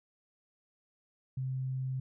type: tone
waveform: sine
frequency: 130.81 Hz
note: C3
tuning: in tune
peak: -32 dBFS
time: 1.37-2 s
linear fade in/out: 5 ms
effects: none

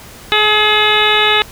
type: harmonic tone with a mistuned harmonic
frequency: 424.1 Hz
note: G#4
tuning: 36 cents sharp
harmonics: 1 / 2 / 3 / 4 / 5 / 6 / 7 / 8 / 9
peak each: -18 / -18 / -18 / -18 / -18 / -18 / -18 / -18 / -18 dBFS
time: 0.32-1.42 s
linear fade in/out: 0 ms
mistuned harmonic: 8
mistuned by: +55 cents
effects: pink hiss -36 dBFS RMS until 1.51 s

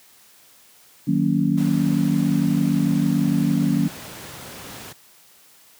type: chord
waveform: sine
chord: D# minor seventh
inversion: none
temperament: just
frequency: 155.56 / 186.68 / 233.3 / 280 Hz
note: D#3 / F#3 / A#3 / C#4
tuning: 0 / +16 / +2 / +18 cents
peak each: -22 dBFS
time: 1.07-3.88 s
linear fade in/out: 10 ms
type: noise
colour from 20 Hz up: pink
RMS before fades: -37 dBFS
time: 1.57-4.93 s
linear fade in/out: 10 ms
effects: white hiss -52 dBFS RMS until 5.79 s + high-pass 100 Hz 12 dB/octave

